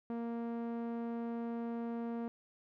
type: tone with low-pass filter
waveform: sawtooth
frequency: 233.1 Hz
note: A#3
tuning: in tune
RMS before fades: -39 dBFS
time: 0.1-2.28 s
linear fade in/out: 0 ms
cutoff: 910 Hz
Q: 0.6
effects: none